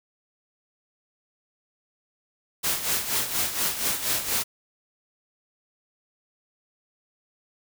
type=noise with tremolo; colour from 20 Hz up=white; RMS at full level=-24 dBFS; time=2.63-4.44 s; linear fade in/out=20 ms; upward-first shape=sine; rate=4.2 Hz; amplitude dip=65%; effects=none